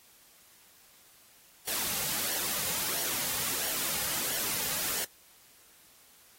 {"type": "noise with flanger", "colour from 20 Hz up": "white", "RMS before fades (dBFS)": -32, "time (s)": [1.67, 5.05], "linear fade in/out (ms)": 10, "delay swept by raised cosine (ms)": [0.79, 3.09], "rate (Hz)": 1.5, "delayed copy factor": -0.5, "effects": ["white hiss -59 dBFS RMS until 6.38 s", "AAC 48 kbps"]}